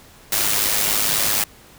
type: noise with amplitude modulation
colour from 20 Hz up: white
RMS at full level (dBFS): -17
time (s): 0.32-1.44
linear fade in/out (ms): 5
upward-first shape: sine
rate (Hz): 104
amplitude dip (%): 55
effects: pink hiss -47 dBFS RMS until 1.78 s